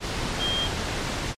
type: tone in noise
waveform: sine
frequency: 3204 Hz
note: G7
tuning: 37 cents sharp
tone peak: -24 dBFS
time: 0.38-0.69 s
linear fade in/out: 50 ms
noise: pink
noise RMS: -28 dBFS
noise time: 0-1.35 s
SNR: +1 dB
effects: low-pass 6000 Hz 12 dB/octave + MP3 64 kbps